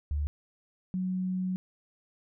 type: tone pair in turn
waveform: sine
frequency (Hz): 73.42 / 185.01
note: D2 / F#3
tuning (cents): 0 / 0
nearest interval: octave + major third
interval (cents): 1600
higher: second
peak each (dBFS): -27 / -28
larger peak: first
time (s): 0.11-0.27 / 0.94-1.56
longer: second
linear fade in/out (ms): 0
effects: none